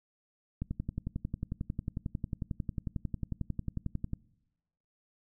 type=click train; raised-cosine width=5 ms; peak=-21 dBFS; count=40; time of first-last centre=0.62-4.134 s; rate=11.1 Hz; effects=noise-tail reverb RT60 1.0 s tail -24 dB re dry